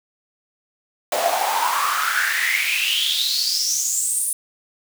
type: noise with high-pass filter sweep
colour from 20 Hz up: pink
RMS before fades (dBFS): -21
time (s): 1.12-4.33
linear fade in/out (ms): 2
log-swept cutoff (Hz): 600 to 10000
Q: 8.2
effects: none